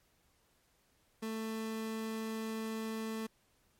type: tone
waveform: 30% pulse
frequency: 221.5 Hz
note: A3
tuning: 12 cents sharp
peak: -34 dBFS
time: 1.22-3.27 s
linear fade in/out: 10 ms
effects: pink hiss -72 dBFS RMS until 3.79 s + MP3 64 kbps